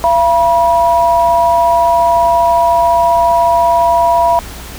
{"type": "tone pair together", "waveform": "sine", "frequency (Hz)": [681.4, 967], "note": ["F5", "B5"], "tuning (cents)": [-43, -37], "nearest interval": "tritone", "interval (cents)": 606, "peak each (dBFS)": -10, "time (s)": [0.04, 4.39], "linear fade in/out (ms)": 0, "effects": ["added 60 Hz sine -30 dBFS peak until 4.78 s", "pink hiss -30 dBFS RMS until 4.78 s"]}